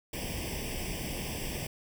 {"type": "noise with comb filter", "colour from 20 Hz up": "pink", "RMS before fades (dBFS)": -36, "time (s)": [0.13, 1.67], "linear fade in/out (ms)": 5, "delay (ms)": 0.37, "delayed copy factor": 0.95, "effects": []}